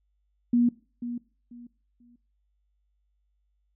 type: tone with echo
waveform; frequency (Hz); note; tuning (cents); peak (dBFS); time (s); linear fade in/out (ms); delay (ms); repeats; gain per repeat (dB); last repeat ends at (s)
sine; 240; B3; -49; -18; 0.53-0.69; 5; 490; 3; -12; 2.16
effects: noise-tail reverb RT60 0.4 s tail -21 dB re dry + added 50 Hz sine -69 dBFS peak until 3.75 s